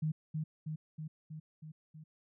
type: tone with echo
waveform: sine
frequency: 155.56 Hz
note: D#3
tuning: in tune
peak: -30 dBFS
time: 0.02-0.12 s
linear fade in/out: 10 ms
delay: 320 ms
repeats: 6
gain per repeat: -3 dB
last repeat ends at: 2.04 s
effects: none